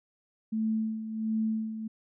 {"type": "tone with tremolo", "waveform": "sine", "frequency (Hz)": 220, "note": "A3", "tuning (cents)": 0, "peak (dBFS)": -25, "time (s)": [0.52, 1.88], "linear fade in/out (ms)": 10, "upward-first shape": "sine", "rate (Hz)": 1.4, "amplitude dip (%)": 65, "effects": []}